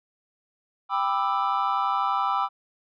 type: chord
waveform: triangle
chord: E minor seventh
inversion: first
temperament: just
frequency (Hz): 791.1 / 988.9 / 1186.7 / 1318.5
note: G5 / B5 / D6 / E6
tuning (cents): +16 / +2 / +18 / 0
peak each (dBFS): -26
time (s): 0.89-2.49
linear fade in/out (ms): 50
effects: resampled to 11025 Hz